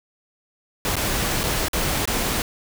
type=noise with dropouts; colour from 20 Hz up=pink; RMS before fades=-23 dBFS; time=0.85-2.42 s; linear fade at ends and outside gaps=1 ms; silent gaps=0.956-0.966 / 1.434-1.438 / 1.684-1.732 / 2.055-2.075 s; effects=none